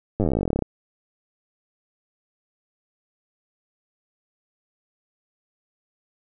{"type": "slowing click train", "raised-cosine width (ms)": 2, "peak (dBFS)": -9, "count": 24, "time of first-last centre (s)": [0.2, 0.623], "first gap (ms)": 9, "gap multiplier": 1.06, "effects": []}